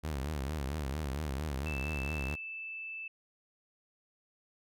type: tone with vibrato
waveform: sawtooth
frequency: 71.9 Hz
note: D2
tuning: 36 cents flat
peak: -30 dBFS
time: 0.03-2.36 s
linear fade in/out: 20 ms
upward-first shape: triangle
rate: 4.4 Hz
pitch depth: 200 cents each way
type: tone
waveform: sine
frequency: 2637 Hz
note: E7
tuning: in tune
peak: -39 dBFS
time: 1.66-3.08 s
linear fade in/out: 5 ms
effects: none